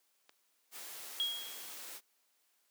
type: click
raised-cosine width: 0.2 ms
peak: -38 dBFS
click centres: 0.294 s
type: noise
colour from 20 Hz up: white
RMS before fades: -47 dBFS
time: 0.71-2.01 s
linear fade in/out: 50 ms
type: tone with exponential decay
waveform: sine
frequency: 3287 Hz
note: G#7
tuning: 19 cents flat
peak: -29 dBFS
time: 1.2-1.8 s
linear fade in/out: 0 ms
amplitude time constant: 130 ms
effects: white hiss -75 dBFS RMS until 2.7 s + high-pass 300 Hz 12 dB/octave